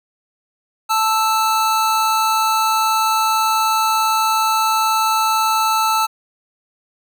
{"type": "tone pair together", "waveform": "square", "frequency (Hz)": [880, 1318.5], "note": ["A5", "E6"], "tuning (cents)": [0, 0], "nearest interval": "perfect fifth", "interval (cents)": 700, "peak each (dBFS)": -18, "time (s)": [0.89, 6.07], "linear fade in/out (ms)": 20, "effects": []}